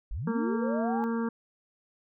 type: linear sweep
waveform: sine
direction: up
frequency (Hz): 30.83 to 860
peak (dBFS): -31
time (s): 0.11-1.04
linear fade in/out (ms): 0
type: harmonic tone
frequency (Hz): 230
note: A#3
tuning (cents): -23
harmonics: 1 / 2 / 4 / 5 / 6 / 7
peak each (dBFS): -28 / -34 / -40 / -42 / -44 / -45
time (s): 0.27-1.29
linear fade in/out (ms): 5
effects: none